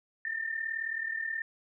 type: tone pair together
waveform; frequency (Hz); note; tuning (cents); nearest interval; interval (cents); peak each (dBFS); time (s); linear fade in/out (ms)
sine; 1792.3 / 1831; A6 / A#6; +31 / -32; unison; 37; -33 / -37; 0.25-1.42; 2
effects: none